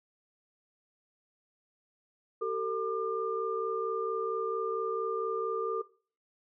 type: tone cluster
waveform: sine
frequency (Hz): 386.5 / 450.9 / 1199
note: G4 / A4 / D6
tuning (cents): -24 / +42 / +36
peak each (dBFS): -36 / -31 / -36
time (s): 2.41-5.82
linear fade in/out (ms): 10
effects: noise-tail reverb RT60 0.4 s tail -18 dB re dry